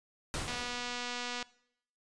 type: noise with exponential decay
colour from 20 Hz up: pink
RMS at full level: -34 dBFS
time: 0.34-1.22 s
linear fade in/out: 0 ms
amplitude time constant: 190 ms
type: click train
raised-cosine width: 0.2 ms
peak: -21 dBFS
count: 232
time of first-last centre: 0.48-1.427 s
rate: 244 Hz
effects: noise-tail reverb RT60 0.7 s tail -21 dB re dry + resampled to 22050 Hz